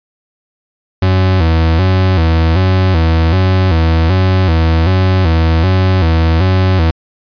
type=tone with vibrato; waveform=40% pulse; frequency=87.31 Hz; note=F2; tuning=in tune; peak=-7 dBFS; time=1.02-6.91 s; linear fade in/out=5 ms; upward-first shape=square; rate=1.3 Hz; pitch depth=120 cents each way; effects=resampled to 11025 Hz